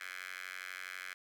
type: tone with high-pass filter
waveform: 10% pulse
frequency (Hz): 92.2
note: F#2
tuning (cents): -6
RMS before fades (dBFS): -45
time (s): 0-1.14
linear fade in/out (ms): 10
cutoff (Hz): 1800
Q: 7.7
effects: none